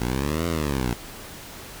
10% pulse exponential two-way sweep, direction up then down, 57.8 to 86.2 to 57.8 Hz, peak -15 dBFS, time 0-0.94 s, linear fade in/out 10 ms, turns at 0.47 s, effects pink hiss -40 dBFS RMS until 1.8 s

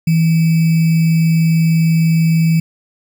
sine tone with sample-and-hold, 163.2 Hz, E3, 17 cents flat, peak -9 dBFS, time 0.07-2.6 s, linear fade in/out 5 ms, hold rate 2450 Hz, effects none

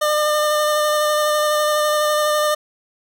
25% pulse tone with vibrato, 602 Hz, D5, 43 cents sharp, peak -12 dBFS, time 0.01-2.55 s, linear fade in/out 10 ms, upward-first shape square, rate 12 Hz, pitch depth 10 cents each way, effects none

